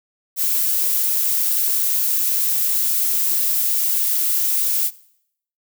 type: noise with high-pass filter sweep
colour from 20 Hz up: violet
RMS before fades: -19 dBFS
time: 0.36-4.91 s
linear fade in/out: 50 ms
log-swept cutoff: 500 to 290 Hz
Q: 7.9
effects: noise-tail reverb RT60 0.7 s tail -20 dB re dry